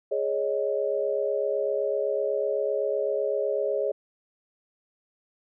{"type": "chord", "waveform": "sine", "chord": "Ab suspended fourth", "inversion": "none", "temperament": "equal", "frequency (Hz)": [415.3, 554.4, 622.3], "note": ["Ab4", "Db5", "Eb5"], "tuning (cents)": [0, 0, 0], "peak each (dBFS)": [-28, -27, -30], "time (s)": [0.11, 3.92], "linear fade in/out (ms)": 10, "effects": []}